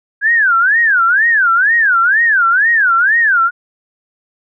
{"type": "tone with vibrato", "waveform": "sine", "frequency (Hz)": 1592, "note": "G6", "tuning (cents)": 26, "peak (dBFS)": -8, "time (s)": [0.21, 3.51], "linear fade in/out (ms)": 50, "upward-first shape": "sine", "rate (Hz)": 2.1, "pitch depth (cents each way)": 290, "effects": []}